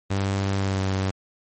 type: tone with pitch glide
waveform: sawtooth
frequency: 98 to 95.76 Hz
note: G2 to G2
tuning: 0 to -40 cents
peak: -18 dBFS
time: 0.1-1.11 s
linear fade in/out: 10 ms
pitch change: -40 cents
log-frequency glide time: 0.57-0.82 s
effects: MP3 32 kbps